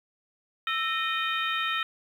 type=harmonic tone with a mistuned harmonic; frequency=616 Hz; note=D#5; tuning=17 cents flat; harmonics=2 / 3 / 4 / 5 / 6; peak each=-30 / -32 / -33 / -34 / -35 dBFS; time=0.67-1.83 s; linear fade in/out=2 ms; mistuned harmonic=2; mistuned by=+120 cents; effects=9-bit